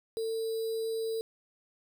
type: tone with sample-and-hold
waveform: sine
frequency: 449.1 Hz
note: A4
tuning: 35 cents sharp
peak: -30 dBFS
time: 0.17-1.21 s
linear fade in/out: 0 ms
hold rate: 4410 Hz
effects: none